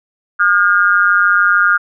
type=tone with amplitude modulation; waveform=sine; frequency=1418 Hz; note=F6; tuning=26 cents sharp; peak=-4 dBFS; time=0.39-1.78 s; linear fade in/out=20 ms; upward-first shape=sine; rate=187 Hz; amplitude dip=100%; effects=none